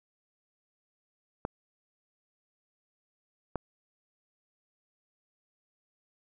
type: clicks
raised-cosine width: 1 ms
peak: -17 dBFS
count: 2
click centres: 1.451 / 3.557 s
effects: none